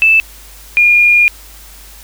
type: tone pair in turn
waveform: sine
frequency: 2637 / 2423 Hz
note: E7 / D#7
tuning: 0 / -47 cents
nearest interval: minor second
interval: 147 cents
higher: first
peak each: -5 dBFS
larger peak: neither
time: 0.02-0.2 / 0.77-1.28 s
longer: second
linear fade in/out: 0 ms
effects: added 50 Hz sine -37 dBFS peak until 2.03 s + white hiss -38 dBFS RMS until 2.03 s